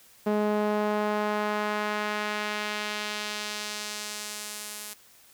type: tone with band-pass filter sweep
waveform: sawtooth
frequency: 210 Hz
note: G#3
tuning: 19 cents sharp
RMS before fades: -30 dBFS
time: 0.26-4.94 s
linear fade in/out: 10 ms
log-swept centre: 470 to 12000 Hz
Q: 0.81
effects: white hiss -56 dBFS RMS until 5.33 s